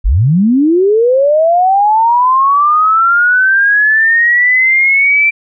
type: linear sweep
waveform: sine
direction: up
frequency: 34.65 to 2349 Hz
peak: -6 dBFS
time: 0.04-5.31 s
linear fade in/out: 20 ms
effects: none